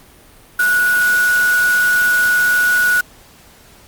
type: tone in noise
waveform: sine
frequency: 1466 Hz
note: F#6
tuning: 16 cents flat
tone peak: -11 dBFS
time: 0.59-3.01 s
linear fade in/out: 5 ms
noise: white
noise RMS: -25 dBFS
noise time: 0.59-3.01 s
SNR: +11 dB
effects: pink hiss -45 dBFS RMS until 3.87 s + Opus 48 kbps